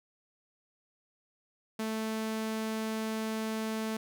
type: tone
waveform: sawtooth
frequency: 220 Hz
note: A3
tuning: in tune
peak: -28 dBFS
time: 1.79-3.97 s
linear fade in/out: 5 ms
effects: none